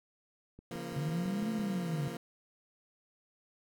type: click train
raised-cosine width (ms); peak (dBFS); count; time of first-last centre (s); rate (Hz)
3; -38; 7; 0.59-1.593; 5.98
type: chord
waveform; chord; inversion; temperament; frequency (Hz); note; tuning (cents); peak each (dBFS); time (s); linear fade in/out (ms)
20% pulse; Bb minor; first; equal with one note detuned; 138.59 / 171.91 / 233.1; Db3 / F3 / Bb3; 0 / -27 / 0; -41 / -37 / -38; 0.71-2.17; 2
type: linear two-way sweep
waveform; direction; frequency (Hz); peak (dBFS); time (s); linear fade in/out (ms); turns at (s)
sine; up then down; 137.4 to 223.9 to 137.4; -32; 0.96-2.08; 5; 1.51
effects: none